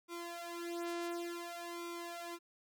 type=tone with flanger; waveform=sawtooth; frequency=343.3 Hz; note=F4; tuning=30 cents flat; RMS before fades=-43 dBFS; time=0.08-2.39 s; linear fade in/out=50 ms; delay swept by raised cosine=0.85 to 2.95 ms; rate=0.56 Hz; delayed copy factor=+0.95; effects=none